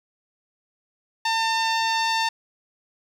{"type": "tone with low-pass filter", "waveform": "sawtooth", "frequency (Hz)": 901, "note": "A5", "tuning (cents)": 41, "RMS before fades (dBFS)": -23, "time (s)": [1.25, 2.29], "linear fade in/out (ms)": 5, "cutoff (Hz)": 4900, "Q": 1.9, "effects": ["8-bit"]}